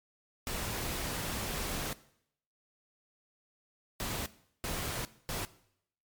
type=noise bursts at uneven times; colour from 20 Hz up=pink; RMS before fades=-36 dBFS; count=4; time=0.47-1.93 / 4-4.26 / 4.64-5.05 / 5.29-5.45 s; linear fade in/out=0 ms; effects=noise-tail reverb RT60 0.7 s tail -18 dB re dry + MP3 96 kbps